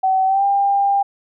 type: tone with pitch glide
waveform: sine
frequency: 760 to 797.8 Hz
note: F#5 to G5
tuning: +46 to +30 cents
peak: -13 dBFS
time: 0.03-1.03 s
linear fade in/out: 10 ms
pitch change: +84 cents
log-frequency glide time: 0.26-0.44 s
effects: none